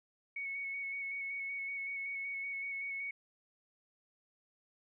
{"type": "tone with vibrato", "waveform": "sine", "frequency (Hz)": 2216, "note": "C#7", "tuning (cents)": -1, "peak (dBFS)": -37, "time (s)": [0.36, 3.11], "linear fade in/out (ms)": 5, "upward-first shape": "square", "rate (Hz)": 5.3, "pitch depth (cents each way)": 15, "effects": []}